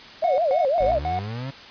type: tone with vibrato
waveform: sine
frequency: 606 Hz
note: D#5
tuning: 46 cents flat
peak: -18 dBFS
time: 0.22-0.99 s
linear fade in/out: 10 ms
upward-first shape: triangle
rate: 6 Hz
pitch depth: 300 cents each way
type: tone bursts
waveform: triangle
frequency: 732 Hz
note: F#5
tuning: 19 cents flat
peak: -21 dBFS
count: 4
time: 0.24-1.19 s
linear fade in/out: 0 ms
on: 140 ms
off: 130 ms
type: linear sweep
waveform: 35% pulse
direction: up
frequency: 43.89 to 138.59 Hz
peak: -27 dBFS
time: 0.8-1.51 s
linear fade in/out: 10 ms
effects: white hiss -42 dBFS RMS until 1.7 s + resampled to 11025 Hz